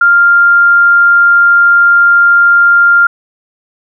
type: tone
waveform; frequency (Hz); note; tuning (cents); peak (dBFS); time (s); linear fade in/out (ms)
sine; 1396.9; F6; 0; -3; 0.01-3.07; 5
effects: none